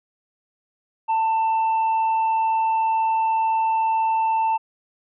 triangle tone, 891 Hz, A5, 22 cents sharp, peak -16 dBFS, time 1.08-4.58 s, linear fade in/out 20 ms, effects resampled to 8000 Hz

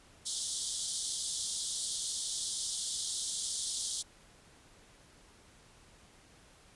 white band-pass noise, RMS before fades -37 dBFS, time 0.25-4.03 s, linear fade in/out 20 ms, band 3200 to 10000 Hz, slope 96 dB/octave, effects pink hiss -60 dBFS RMS until 6.75 s + resampled to 24000 Hz

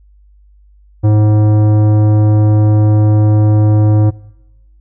triangle tone with tanh clipping, 106.2 Hz, G#2, 39 cents sharp, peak -8 dBFS, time 1.03-4.11 s, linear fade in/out 20 ms, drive 18 dB, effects noise-tail reverb RT60 1.0 s tail -22 dB re dry + added 50 Hz sine -42 dBFS peak until 4.8 s

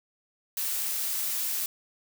blue noise, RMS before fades -30 dBFS, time 0.57-1.66 s, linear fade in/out 2 ms, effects none

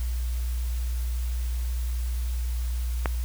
click, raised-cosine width 0.5 ms, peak -10 dBFS, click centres 3.058 s, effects added 60 Hz sine -25 dBFS peak until 3.24 s + white hiss -45 dBFS RMS until 3.24 s

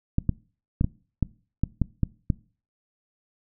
clicks, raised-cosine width 5 ms, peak -9 dBFS, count 9, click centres 0.184 / 0.293 / 0.811 / 0.844 / 1.227 / 1.636 / 1.817 / 2.033 / 2.302 s, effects noise-tail reverb RT60 0.4 s tail -22 dB re dry

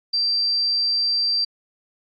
sine tone, 4699 Hz, D8, in tune, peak -18 dBFS, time 0.13-1.45 s, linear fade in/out 10 ms, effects AAC 64 kbps

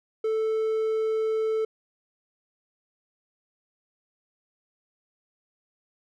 triangle tone, 440 Hz, A4, in tune, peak -21 dBFS, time 0.24-1.65 s, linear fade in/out 5 ms, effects none

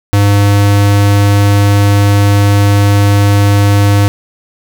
square tone, 101.3 Hz, G#2, 43 cents flat, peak -6 dBFS, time 0.13-4.08 s, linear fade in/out 0 ms, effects none

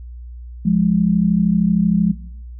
sine tone pair together, 174.61 / 207.6 Hz, F3 / G#3, 0 / 0 cents, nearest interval minor third, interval 300 cents, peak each -15 dBFS, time 0.65-2.12 s, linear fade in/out 10 ms, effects noise-tail reverb RT60 0.7 s tail -18 dB re dry + added 60 Hz sine -31 dBFS peak until 2.59 s

